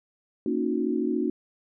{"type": "chord", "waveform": "sine", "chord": "D# minor seventh", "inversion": "second", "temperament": "equal with one note detuned", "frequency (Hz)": [233.1, 277.2, 311.1, 364.9], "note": ["A#3", "C#4", "D#4", "F#4"], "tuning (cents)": [0, 0, 0, -24], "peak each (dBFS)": -29, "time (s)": [0.46, 1.3], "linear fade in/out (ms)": 2, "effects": []}